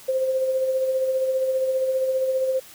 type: tone with tremolo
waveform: sine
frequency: 523.3 Hz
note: C5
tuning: in tune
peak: -18 dBFS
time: 0.08-2.6 s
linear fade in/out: 10 ms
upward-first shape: sine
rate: 15 Hz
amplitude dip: 40%
effects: white hiss -46 dBFS RMS until 2.74 s